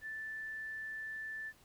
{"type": "tone", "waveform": "sine", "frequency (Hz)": 1760, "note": "A6", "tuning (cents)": 0, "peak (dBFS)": -40, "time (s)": [0.01, 1.53], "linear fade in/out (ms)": 50, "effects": ["pink hiss -65 dBFS RMS until 1.64 s"]}